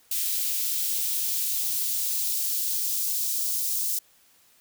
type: noise with high-pass filter sweep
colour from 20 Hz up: blue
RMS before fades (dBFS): -27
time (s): 0.11-3.99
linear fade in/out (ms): 5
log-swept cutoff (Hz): 2800 to 5100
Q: 0.95
effects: white hiss -60 dBFS RMS until 4.6 s